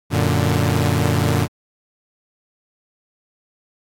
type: chord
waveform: sawtooth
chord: Gb augmented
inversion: none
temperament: equal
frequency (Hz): 92.5 / 116.54 / 146.83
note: Gb2 / Bb2 / D3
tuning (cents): 0 / 0 / 0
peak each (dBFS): -16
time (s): 0.1-1.48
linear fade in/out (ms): 50
effects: AAC 64 kbps